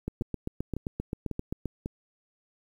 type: two click trains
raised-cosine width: 3 ms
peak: -18 / -20 dBFS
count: 13 / 4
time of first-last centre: 0.08-1.657 / 0.22-1.859 s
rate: 7.61 / 1.83 Hz
effects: 9-bit